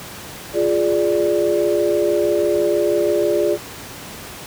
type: chord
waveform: sine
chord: D diminished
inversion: first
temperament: equal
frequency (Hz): 349.2 / 415.3 / 587.3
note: F4 / Ab4 / D5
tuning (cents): 0 / 0 / 0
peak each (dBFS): -19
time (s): 0.53-3.58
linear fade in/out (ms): 50
effects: pink hiss -34 dBFS RMS until 4.46 s + high-pass 80 Hz 12 dB/octave